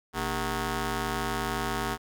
10% pulse ring-modulated tone, 174.61 Hz, F3, in tune, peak -17 dBFS, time 0.13-1.98 s, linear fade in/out 50 ms, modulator 575 Hz, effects none

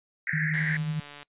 pink band-pass noise, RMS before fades -30 dBFS, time 0.27-0.77 s, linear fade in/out 2 ms, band 1600 to 2100 Hz, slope 96 dB/octave
sine tone with tremolo, 155.56 Hz, D#3, in tune, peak -25 dBFS, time 0.33-1 s, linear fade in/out 5 ms, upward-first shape sine, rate 11 Hz, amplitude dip 40%
click train, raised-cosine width 0.2 ms, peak -26 dBFS, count 101, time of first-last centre 0.54-1.23 s, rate 145 Hz
effects noise-tail reverb RT60 0.1 s tail -24 dB re dry + resampled to 8000 Hz

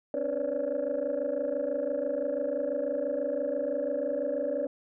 sine tone cluster, 265.9 / 291.8 / 495.4 / 564 / 590 Hz, C4 / D4 / B4 / C#5 / D5, +28 / -11 / +5 / +30 / +8 cents, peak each -38 / -37 / -33 / -30 / -33 dBFS, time 0.14-4.67 s, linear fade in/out 2 ms, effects tanh soft clip ceiling -21 dBFS

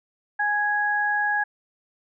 sine tone pair together, 830.6 / 1661.2 Hz, G#5 / G#6, 0 / 0 cents, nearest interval octave, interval 1200 cents, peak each -25 / -22 dBFS, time 0.39-1.44 s, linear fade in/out 10 ms, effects none

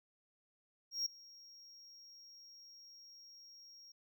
triangle tone with ADSR envelope, 5588 Hz, F8, in tune, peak -31 dBFS, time 0.91-3.92 s, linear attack 150 ms, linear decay 5 ms, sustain -23 dB, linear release 5 ms, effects none

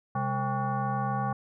sine tone with frequency modulation, 461.9 Hz, A#4, 16 cents flat, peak -26 dBFS, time 0.15-1.33 s, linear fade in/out 5 ms, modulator 332 Hz, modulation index 2.2, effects none

